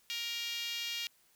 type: tone with high-pass filter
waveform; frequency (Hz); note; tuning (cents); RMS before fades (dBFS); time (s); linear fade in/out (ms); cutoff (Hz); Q
5% pulse; 468.8; A#4; +10; -38; 0.1-1.07; 0; 2700; 2.4
effects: white hiss -68 dBFS RMS until 1.35 s